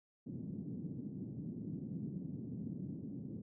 pink band-pass noise, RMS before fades -44 dBFS, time 0.26-3.42 s, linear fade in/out 10 ms, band 140 to 270 Hz, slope 24 dB/octave, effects none

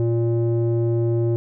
square tone with low-pass filter, 116.5 Hz, A#2, 1 cent flat, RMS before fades -20 dBFS, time 0-1.36 s, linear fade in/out 0 ms, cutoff 430 Hz, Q 3.4, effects none

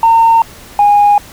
sine tone pair in turn, 912 / 821.2 Hz, A#5 / G#5, -38 / -20 cents, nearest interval major second, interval 182 cents, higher first, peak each -3 dBFS, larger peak neither, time 0.03-0.42 / 0.79-1.18 s, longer neither, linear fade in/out 2 ms, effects tanh soft clip ceiling -1 dBFS + pink hiss -35 dBFS RMS until 1.32 s

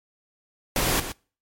pink noise with echo, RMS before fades -23 dBFS, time 0.76-1 s, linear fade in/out 2 ms, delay 120 ms, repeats 1, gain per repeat -10 dB, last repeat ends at 1.12 s, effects noise-tail reverb RT60 0.4 s tail -25 dB re dry + MP3 64 kbps

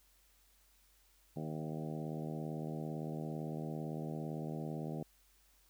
harmonic tone with a mistuned harmonic, 77.78 Hz, D#2, in tune, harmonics 2 / 3 / 4 / 5 / 6 / 7 / 8 / 9 / 10, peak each -41 / -45 / -47 / -49 / -51 / -52 / -53 / -54 / -55 dBFS, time 1.36-5.03 s, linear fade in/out 5 ms, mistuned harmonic 8, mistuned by +15 cents, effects added 48 Hz sine -70 dBFS peak until 5.69 s + white hiss -70 dBFS RMS until 5.69 s

